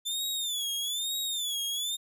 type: tone with vibrato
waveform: sawtooth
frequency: 3520 Hz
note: A7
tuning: in tune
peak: -27 dBFS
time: 0.05-1.97 s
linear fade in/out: 20 ms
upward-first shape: sine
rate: 1.1 Hz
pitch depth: 130 cents each way
effects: none